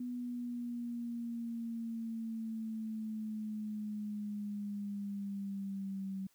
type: exponential sweep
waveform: sine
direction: down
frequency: 246.7 to 191.7 Hz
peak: -37 dBFS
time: 0-6.27 s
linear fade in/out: 5 ms
effects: white hiss -71 dBFS RMS until 6.34 s